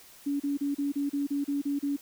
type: tone bursts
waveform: sine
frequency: 283.6 Hz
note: C#4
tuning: 40 cents sharp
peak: -26 dBFS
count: 10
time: 0.26-1.966 s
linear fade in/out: 10 ms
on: 140 ms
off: 34 ms
effects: white hiss -53 dBFS RMS until 2.01 s